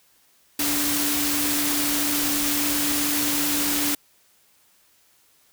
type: tone in noise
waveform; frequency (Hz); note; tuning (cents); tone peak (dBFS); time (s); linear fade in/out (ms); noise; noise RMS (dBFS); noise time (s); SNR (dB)
sine; 291.5; D4; -13; -27; 0.59-3.95; 5; white; -24; 0.59-3.95; -6
effects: white hiss -60 dBFS RMS until 5.52 s

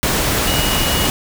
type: tone in noise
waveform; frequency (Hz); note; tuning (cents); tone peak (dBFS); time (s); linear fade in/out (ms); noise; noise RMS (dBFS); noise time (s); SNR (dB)
sine; 2899; F#7; -36; -22; 0.47-1.07; 0; pink; -17; 0.03-1.1; -8
effects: none

